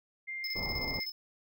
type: tone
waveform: sine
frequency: 2104 Hz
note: C7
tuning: 9 cents sharp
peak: -36 dBFS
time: 0.27-1.06 s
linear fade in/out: 20 ms
type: tone with tremolo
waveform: square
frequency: 5200 Hz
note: E8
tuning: 24 cents flat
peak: -35 dBFS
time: 0.44-1.12 s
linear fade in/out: 2 ms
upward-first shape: square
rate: 16 Hz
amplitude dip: 60%
type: low-pass noise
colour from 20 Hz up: pink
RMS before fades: -39 dBFS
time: 0.55-1 s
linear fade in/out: 10 ms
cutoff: 1100 Hz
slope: 48 dB/octave
effects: none